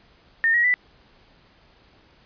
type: tone with pitch steps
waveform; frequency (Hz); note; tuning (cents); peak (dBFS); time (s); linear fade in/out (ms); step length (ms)
sine; 1823 / 1900.4 / 1981.1; A#6 / A#6 / B6; -39 / +33 / +5; -16; 0.44-0.74; 0; 100
effects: pink hiss -56 dBFS RMS until 2.25 s + resampled to 11025 Hz